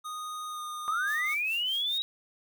square tone with pitch glide, 1239 to 1223.4 Hz, D#6 to D#6, -8 to -30 cents, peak -36 dBFS, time 0.04-1.35 s, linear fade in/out 20 ms, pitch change -22 cents, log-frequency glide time 0.49-0.61 s
sine linear sweep, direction up, 1186 to 3847 Hz, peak -27 dBFS, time 0.88-2.02 s, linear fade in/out 0 ms
blue noise with tremolo, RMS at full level -45 dBFS, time 1.07-1.98 s, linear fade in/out 2 ms, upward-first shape triangle, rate 4.8 Hz, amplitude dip 85%
effects none

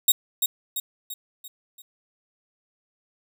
5% pulse tone with echo, 3772 Hz, A#7, 20 cents sharp, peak -6 dBFS, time 0.08-0.12 s, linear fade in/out 5 ms, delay 340 ms, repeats 5, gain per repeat -6 dB, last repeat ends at 1.82 s, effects none

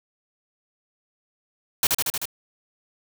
white noise with echo, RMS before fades -19 dBFS, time 1.83-1.87 s, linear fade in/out 2 ms, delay 77 ms, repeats 5, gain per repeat -2 dB, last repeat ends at 2.255 s, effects none

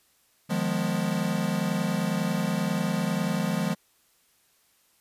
square chord, F half-diminished seventh, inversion third, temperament equal with one note detuned, 155.56 / 177.56 / 207.7 / 246.9 Hz, Eb3 / F3 / Ab3 / Cb4, 0 / +29 / 0 / 0 cents, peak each -33 / -29 / -30 / -35 dBFS, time 0.49-3.75 s, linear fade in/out 20 ms, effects white hiss -65 dBFS RMS until 5 s + resampled to 32000 Hz

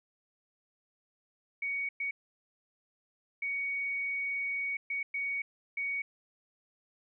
sine tone bursts at uneven times, 2239 Hz, C#7, 17 cents sharp, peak -31 dBFS, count 6, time 1.62-1.89 / 2-2.11 / 3.42-4.77 / 4.9-5.03 / 5.14-5.42 / 5.77-6.02 s, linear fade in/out 5 ms, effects none

